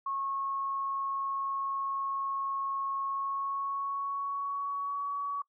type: tone with pitch glide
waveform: sine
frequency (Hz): 1094 to 1130.6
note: C#6 to C#6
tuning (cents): -23 to +34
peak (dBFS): -31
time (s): 0.06-5.42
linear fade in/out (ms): 5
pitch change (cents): +57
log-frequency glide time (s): 3.03-5.13
effects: noise-tail reverb RT60 0.1 s tail -21 dB re dry